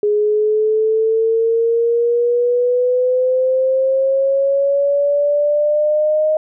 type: exponential sweep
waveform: sine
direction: up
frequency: 415.3 to 622.3 Hz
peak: -12 dBFS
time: 0.03-6.37 s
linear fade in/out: 2 ms
effects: none